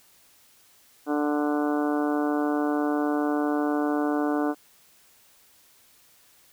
harmonic tone, 147.8 Hz, D3, 11 cents sharp, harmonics 2 / 3 / 4 / 5 / 6 / 7 / 8 / 9 / 10, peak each -24 / -31 / -33 / -32 / -39 / -38 / -38 / -43 / -38 dBFS, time 1.06-4.55 s, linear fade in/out 50 ms, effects white hiss -58 dBFS RMS until 6.52 s

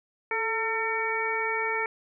harmonic tone with a mistuned harmonic, 451.5 Hz, A4, 45 cents sharp, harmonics 1 / 2 / 3 / 4 / 5, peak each -32 / -32 / -34 / -33 / -30 dBFS, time 0.31-1.86 s, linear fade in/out 2 ms, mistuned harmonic 1, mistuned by -43 cents, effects none

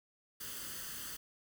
white noise with comb filter, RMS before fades -44 dBFS, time 0.4-1.17 s, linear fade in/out 10 ms, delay 0.64 ms, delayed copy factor +0.65, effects none

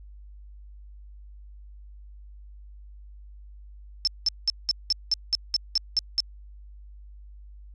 sine tone bursts, 5300 Hz, E8, 9 cents sharp, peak -19 dBFS, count 11, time 4.05-6.203 s, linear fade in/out 0 ms, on 23 ms, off 190 ms, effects added 50 Hz sine -43 dBFS peak until 7.74 s + resampled to 24000 Hz

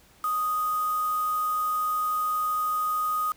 sine tone with quantisation, 1244.5 Hz, D#6, in tune, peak -24 dBFS, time 0.24-3.32 s, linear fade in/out 2 ms, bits 6, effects pink hiss -57 dBFS RMS until 3.36 s

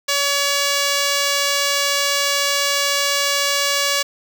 5% pulse tone, 566 Hz, C#5, 36 cents sharp, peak -5 dBFS, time 0.08-4.03 s, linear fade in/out 10 ms, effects none

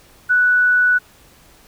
sine tone, 1480 Hz, F#6, in tune, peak -11 dBFS, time 0.29-0.99 s, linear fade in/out 20 ms, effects pink hiss -49 dBFS RMS until 1.67 s

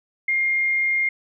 sine tone, 2122 Hz, C7, 24 cents sharp, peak -18 dBFS, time 0.28-1.09 s, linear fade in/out 5 ms, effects none

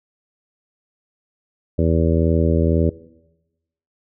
harmonic tone, 82 Hz, E2, 9 cents flat, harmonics 1 / 2 / 3 / 4 / 5 / 6 / 7, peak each -18 / -21 / -23 / -24 / -25 / -26 / -26 dBFS, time 1.78-2.9 s, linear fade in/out 10 ms, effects noise-tail reverb RT60 1.0 s tail -20 dB re dry

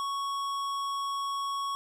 sine tone with tanh clipping, 1110 Hz, C#6, 2 cents sharp, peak -32 dBFS, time 0-1.75 s, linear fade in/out 0 ms, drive 16 dB, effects none

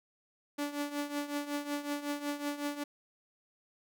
sawtooth tone with tremolo, 289.8 Hz, D4, 23 cents flat, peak -27 dBFS, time 0.58-2.84 s, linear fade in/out 10 ms, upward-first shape triangle, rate 5.4 Hz, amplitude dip 80%, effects none

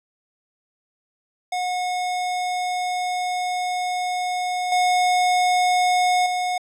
square tone with level steps, 726 Hz, F#5, 33 cents flat, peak -23 / -17 / -22 dBFS, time 1.52-6.58 s, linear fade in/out 5 ms, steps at 4.72 / 6.26 s, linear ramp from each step 2 ms, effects low-pass 9000 Hz 12 dB/octave

